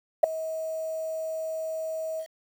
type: tone with ADSR envelope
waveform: sine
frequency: 640 Hz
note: D#5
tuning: 49 cents sharp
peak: -8 dBFS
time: 0.23-2.27 s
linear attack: 10 ms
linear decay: 4 ms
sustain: -21 dB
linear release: 74 ms
effects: tanh soft clip ceiling -5 dBFS + 8-bit